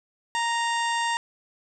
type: harmonic tone with a mistuned harmonic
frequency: 932.3 Hz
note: A#5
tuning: in tune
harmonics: 1 / 2 / 3 / 4 / 5 / 6 / 7 / 8 / 9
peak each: -25 / -29 / -34 / -37 / -41 / -42 / -44 / -40 / -42 dBFS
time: 0.35-1.17 s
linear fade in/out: 0 ms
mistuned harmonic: 4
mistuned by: -57 cents
effects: none